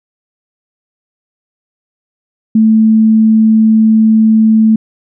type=tone; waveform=sine; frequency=220 Hz; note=A3; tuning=in tune; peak=-4 dBFS; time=2.55-4.76 s; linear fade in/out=5 ms; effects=none